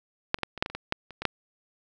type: clicks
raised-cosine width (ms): 0.3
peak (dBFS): -6 / -30 / -10 / -22 / -6 / -16 / -25 / -17 / -9 / -27 / -17 / -6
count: 12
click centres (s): 0.344 / 0.387 / 0.433 / 0.577 / 0.625 / 0.661 / 0.7 / 0.75 / 0.924 / 1.107 / 1.22 / 1.253
effects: none